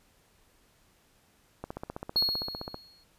click train, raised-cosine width 1 ms, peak -22 dBFS, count 18, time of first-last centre 1.64-2.744 s, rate 15.4 Hz
triangle tone with exponential decay, 4315 Hz, C#8, 47 cents flat, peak -20 dBFS, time 2.16-3.04 s, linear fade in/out 5 ms, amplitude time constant 190 ms
effects pink hiss -65 dBFS RMS until 3.18 s + resampled to 32000 Hz

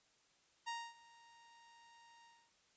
sawtooth tone with ADSR envelope, 932 Hz, A#5, 1 cent flat, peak -36 dBFS, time 0.66-2.52 s, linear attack 23 ms, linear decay 250 ms, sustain -22 dB, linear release 270 ms, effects white hiss -73 dBFS RMS until 2.76 s + resampled to 16000 Hz

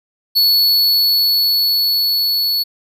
square tone with level ramp, 4412 Hz, C#8, 9 cents flat, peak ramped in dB -10 to -15 dBFS, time 0.35-2.64 s, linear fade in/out 20 ms, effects none

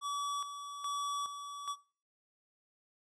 square tone with tremolo, 1144 Hz, D6, 46 cents flat, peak -35 dBFS, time 0.01-1.76 s, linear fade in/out 50 ms, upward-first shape square, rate 1.2 Hz, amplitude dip 60%, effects noise-tail reverb RT60 0.4 s tail -20 dB re dry + resampled to 22050 Hz

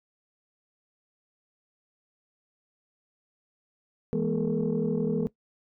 sine tone cluster, 164.1 / 207.7 / 239.5 / 424.7 / 464.7 Hz, E3 / G#3 / A#3 / G#4 / A#4, -8 / 0 / +47 / +39 / -5 cents, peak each -30 dBFS, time 4.13-5.27 s, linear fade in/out 0 ms, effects noise-tail reverb RT60 0.1 s tail -18 dB re dry + tanh soft clip ceiling -17 dBFS

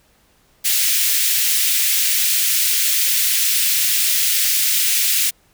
white high-pass noise, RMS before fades -17 dBFS, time 0.64-5.31 s, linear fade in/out 20 ms, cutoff 2000 Hz, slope 24 dB/octave, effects pink hiss -57 dBFS RMS until 5.53 s

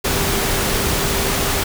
sine tone in noise, 396.5 Hz, G4, 20 cents sharp, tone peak -28 dBFS, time 0.04-1.64 s, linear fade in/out 10 ms, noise pink, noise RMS -19 dBFS, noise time 0.04-1.64 s, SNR -12 dB, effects none

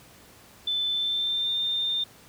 sine tone with pitch glide, 3520 to 3611 Hz, A7 to A7, 0 to +44 cents, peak -24 dBFS, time 0.67-2.04 s, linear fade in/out 5 ms, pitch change +44 cents, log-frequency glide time 0.89-1.59 s, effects pink hiss -52 dBFS RMS until 2.28 s + high-pass 60 Hz 12 dB/octave

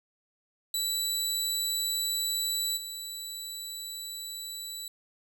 20% pulse tone with level steps, 3951 Hz, B7, in tune, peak -22 / -31 dBFS, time 0.74-4.88 s, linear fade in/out 2 ms, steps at 2.76 s, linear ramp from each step 20 ms, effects none

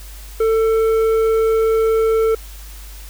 triangle tone with tanh clipping, 445.9 Hz, A4, 23 cents sharp, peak -14 dBFS, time 0.4-2.35 s, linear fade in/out 5 ms, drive 12 dB, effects added 50 Hz sine -33 dBFS peak until 3.09 s + white hiss -41 dBFS RMS until 3.09 s

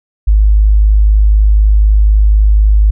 sine tone, 52 Hz, G#1, 3 cents sharp, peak -4 dBFS, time 0.27-2.91 s, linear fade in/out 10 ms, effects none

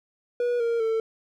triangle tone with pitch steps, 484.3 / 465.4 / 447.2 Hz, B4 / A#4 / A4, -34 / -3 / +28 cents, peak -20 dBFS, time 0.4-1 s, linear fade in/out 2 ms, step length 200 ms, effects none

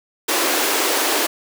pink high-pass noise, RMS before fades -19 dBFS, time 0.28-1.27 s, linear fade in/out 10 ms, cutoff 290 Hz, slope 48 dB/octave, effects none

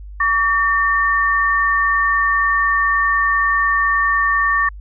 sine tone pair together, 1140.9 / 1811 Hz, C#6 / A6, +50 / +49 cents, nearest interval minor sixth, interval 799 cents, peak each -16 dBFS, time 0.2-4.69 s, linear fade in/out 5 ms, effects added 50 Hz sine -31 dBFS peak until 4.8 s

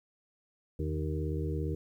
harmonic tone with a mistuned harmonic, 77.5 Hz, D#2, 6 cents flat, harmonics 1 / 2 / 4 / 5 / 6, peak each -33 / -36 / -39 / -40 / -41 dBFS, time 0.79-1.75 s, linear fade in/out 5 ms, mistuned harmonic 1, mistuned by +79 cents, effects 11-bit

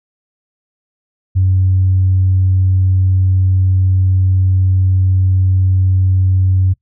sine tone, 93.6 Hz, F#2, 20 cents sharp, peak -8 dBFS, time 1.35-6.74 s, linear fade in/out 20 ms, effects noise-tail reverb RT60 0.1 s tail -20 dB re dry + tanh soft clip ceiling -4 dBFS

